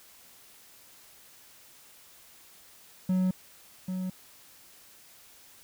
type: tone with echo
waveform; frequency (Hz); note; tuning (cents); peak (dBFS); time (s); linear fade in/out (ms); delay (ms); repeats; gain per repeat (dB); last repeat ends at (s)
triangle; 185.2; F#3; +2; -21; 3.09-3.31; 5; 790; 1; -7; 4.1
effects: white hiss -55 dBFS RMS until 5.63 s